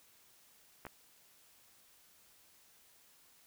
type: clicks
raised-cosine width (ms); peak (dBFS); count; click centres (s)
0.5; -30; 2; 0.852 / 0.867
effects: white hiss -65 dBFS RMS until 3.46 s